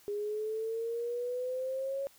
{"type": "exponential sweep", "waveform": "sine", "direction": "up", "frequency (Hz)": [408.2, 554.4], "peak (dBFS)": -32, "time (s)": [0.08, 2.07], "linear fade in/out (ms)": 0, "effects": ["white hiss -61 dBFS RMS until 2.18 s"]}